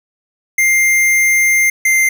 square tone pair in turn, 2100 / 2091 Hz, C7 / C7, +6 / -2 cents, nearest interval unison, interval 8 cents, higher first, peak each -10 dBFS, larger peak neither, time 0.58-1.7 / 1.85-2.09 s, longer first, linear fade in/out 5 ms, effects none

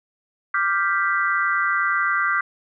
sine chord, G dominant seventh, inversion second, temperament equal with one note detuned, 1178.7 / 1396.9 / 1568 / 1975.5 Hz, D6 / F6 / G6 / B6, +6 / 0 / 0 / 0 cents, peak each -23 / -24 / -23 / -26 dBFS, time 0.54-2.41 s, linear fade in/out 5 ms, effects none

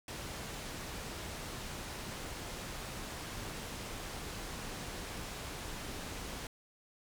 pink low-pass noise, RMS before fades -43 dBFS, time 0.08-6.47 s, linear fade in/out 2 ms, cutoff 10000 Hz, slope 12 dB/octave, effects none

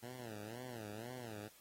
10% pulse tone with vibrato, 114.9 Hz, A#2, 25 cents flat, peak -39 dBFS, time 0.02-1.49 s, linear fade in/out 20 ms, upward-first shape sine, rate 2 Hz, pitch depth 180 cents each way, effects white hiss -64 dBFS RMS until 1.6 s + AAC 48 kbps

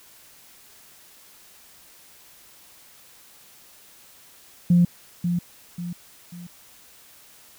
sine tone with echo, 174.61 Hz, F3, in tune, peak -12 dBFS, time 4.7-4.85 s, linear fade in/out 5 ms, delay 540 ms, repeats 3, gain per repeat -8 dB, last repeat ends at 6.47 s, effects tanh soft clip ceiling -8 dBFS + white hiss -51 dBFS RMS until 7.58 s

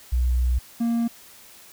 sine / triangle tone pair in turn, 61.74 / 233.1 Hz, B1 / A#3, 0 / 0 cents, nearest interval octave + major seventh, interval 2300 cents, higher second, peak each -18 dBFS, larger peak neither, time 0.12-0.59 / 0.8-1.08 s, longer first, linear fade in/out 10 ms, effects white hiss -48 dBFS RMS until 1.72 s

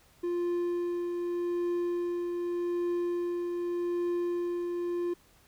triangle tone with tremolo, 349.2 Hz, F4, in tune, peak -25 dBFS, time 0.23-5.14 s, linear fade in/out 10 ms, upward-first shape triangle, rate 0.84 Hz, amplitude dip 35%, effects pink hiss -62 dBFS RMS until 5.47 s

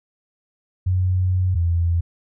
sine tone pair in turn, 92 / 85.09 Hz, F#2 / F2, -9 / -45 cents, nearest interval minor second, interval 136 cents, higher first, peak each -16 dBFS, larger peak neither, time 0.86-1.55 / 1.55-2.01 s, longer first, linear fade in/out 10 ms, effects none

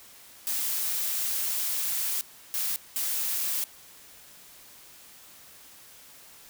blue noise bursts at uneven times, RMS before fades -29 dBFS, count 3, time 0.47-2.21 / 2.54-2.76 / 2.96-3.64 s, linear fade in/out 0 ms, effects white hiss -51 dBFS RMS until 6.49 s

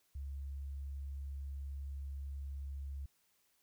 sine tone, 69.3 Hz, C#2, in tune, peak -40 dBFS, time 0.15-3.06 s, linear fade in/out 5 ms, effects white hiss -75 dBFS RMS until 3.62 s

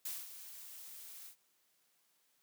blue noise with ADSR envelope, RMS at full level -40 dBFS, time 0.05-1.36 s, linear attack 6 ms, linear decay 210 ms, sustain -11 dB, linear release 97 ms, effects white hiss -75 dBFS RMS until 2.42 s + high-pass 150 Hz 12 dB/octave

